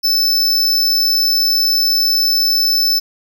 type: tone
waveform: square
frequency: 5274 Hz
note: E8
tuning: in tune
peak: -12 dBFS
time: 0.03-3 s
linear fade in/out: 20 ms
effects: none